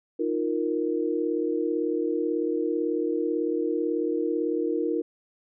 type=chord; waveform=sine; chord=Eb suspended second; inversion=none; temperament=equal; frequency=311.1 / 349.2 / 466.2 Hz; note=Eb4 / F4 / Bb4; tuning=0 / 0 / 0 cents; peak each=-28 dBFS; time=0.19-5.02 s; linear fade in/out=10 ms; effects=none